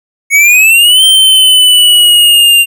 square exponential two-way sweep, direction up then down, 2207 to 3136 to 2778 Hz, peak -3 dBFS, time 0.3-2.66 s, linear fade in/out 50 ms, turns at 1.04 s, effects none

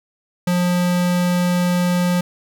square tone, 177.7 Hz, F3, 30 cents sharp, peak -16 dBFS, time 0.47-2.21 s, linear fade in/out 5 ms, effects none

